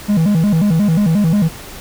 triangle tone with vibrato, 183.1 Hz, F#3, 18 cents flat, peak -8 dBFS, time 0.08-1.49 s, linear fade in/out 20 ms, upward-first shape square, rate 5.6 Hz, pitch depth 210 cents each way, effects pink hiss -33 dBFS RMS until 1.8 s

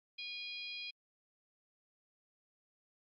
harmonic tone, 817 Hz, G#5, 29 cents flat, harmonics 3 / 4 / 5 / 6, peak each -45 / -47 / -49 / -51 dBFS, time 0.18-0.91 s, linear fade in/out 10 ms, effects AAC 48 kbps

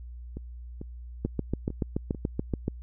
two click trains, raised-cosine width 3 ms, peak -24 / -14 dBFS, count 5 / 11, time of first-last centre 0.37-2.148 / 1.25-2.681 s, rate 2.25 / 6.99 Hz, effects added 60 Hz sine -39 dBFS peak until 2.82 s

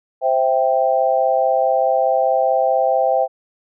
sine chord, C major, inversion none, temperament equal, 523.3 / 659.3 / 784 Hz, C5 / E5 / G5, 0 / 0 / 0 cents, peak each -18 dBFS, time 0.21-3.28 s, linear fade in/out 50 ms, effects none

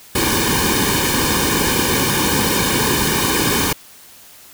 pink noise with comb filter, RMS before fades -17 dBFS, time 0.15-3.73 s, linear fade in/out 5 ms, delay 1.5 ms, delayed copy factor -1, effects white hiss -43 dBFS RMS until 4.53 s

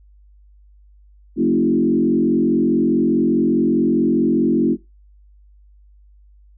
sine tone with frequency modulation, 284.5 Hz, C#4, 45 cents sharp, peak -13 dBFS, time 1.36-4.77 s, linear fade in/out 50 ms, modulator 44.8 Hz, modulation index 1.7, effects noise-tail reverb RT60 0.2 s tail -18 dB re dry + added 50 Hz sine -46 dBFS peak until 6.57 s

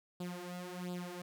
sawtooth tone with flanger, 178.6 Hz, F3, 39 cents sharp, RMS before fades -43 dBFS, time 0.2-1.22 s, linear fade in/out 5 ms, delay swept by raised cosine 0.24 to 4.14 ms, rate 1.4 Hz, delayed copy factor +0.8, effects none

